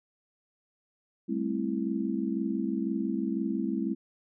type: chord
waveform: sine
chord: A minor seventh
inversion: third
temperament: just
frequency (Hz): 198 / 220 / 264 / 330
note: G3 / A3 / C4 / E4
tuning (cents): +18 / 0 / +16 / +2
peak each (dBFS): -33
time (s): 1.28-3.95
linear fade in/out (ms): 20
effects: none